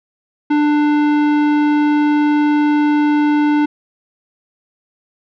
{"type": "tone with tanh clipping", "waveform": "sine", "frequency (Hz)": 296.6, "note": "D4", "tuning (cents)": 17, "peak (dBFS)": -13, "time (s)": [0.5, 3.66], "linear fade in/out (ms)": 10, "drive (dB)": 16, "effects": []}